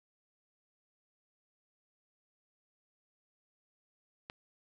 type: click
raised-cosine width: 0.3 ms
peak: -26 dBFS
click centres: 4.299 s
effects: none